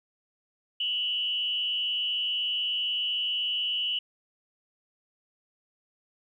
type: tone with frequency modulation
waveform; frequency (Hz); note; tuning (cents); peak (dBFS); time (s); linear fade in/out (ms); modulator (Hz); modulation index
sine; 2951; F#7; -5; -26; 0.8-3.99; 5; 204; 0.52
effects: 11-bit